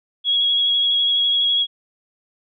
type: tone with vibrato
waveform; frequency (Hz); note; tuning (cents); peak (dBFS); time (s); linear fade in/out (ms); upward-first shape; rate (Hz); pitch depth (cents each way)
sine; 3322; G#7; 0; -15; 0.24-1.67; 50; sine; 12; 16
effects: none